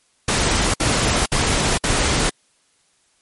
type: noise bursts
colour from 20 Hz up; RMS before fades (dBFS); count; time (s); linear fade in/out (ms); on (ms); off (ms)
pink; -18; 4; 0.28-2.297; 5; 460; 59
effects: white hiss -61 dBFS RMS until 3.21 s + MP3 48 kbps